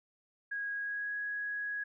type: tone with pitch glide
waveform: sine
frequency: 1646 to 1665.1 Hz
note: G#6 to G#6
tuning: -16 to +4 cents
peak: -34 dBFS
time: 0.51-1.84 s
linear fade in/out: 10 ms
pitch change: +20 cents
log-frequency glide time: 0.75-1.15 s
effects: none